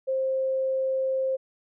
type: tone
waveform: sine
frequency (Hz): 528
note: C5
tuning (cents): +16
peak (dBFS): -23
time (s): 0.07-1.37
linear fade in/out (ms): 20
effects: none